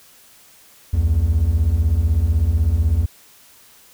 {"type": "beating tone pair", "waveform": "triangle", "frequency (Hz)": [68, 84], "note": ["C#2", "E2"], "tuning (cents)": [-33, 33], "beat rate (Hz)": 16, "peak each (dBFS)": [-16, -13], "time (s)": [0.93, 3.06], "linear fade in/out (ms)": 10, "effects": ["tanh soft clip ceiling -7 dBFS", "white hiss -49 dBFS RMS until 3.93 s"]}